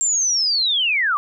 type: linear sweep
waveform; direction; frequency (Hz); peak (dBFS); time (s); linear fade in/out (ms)
sine; down; 7459 to 1113; -16; 0.01-1.17; 0
effects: none